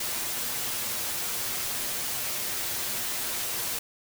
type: noise with comb filter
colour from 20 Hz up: white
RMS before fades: -31 dBFS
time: 0-3.79 s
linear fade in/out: 5 ms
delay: 8.4 ms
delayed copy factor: +0.55
effects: none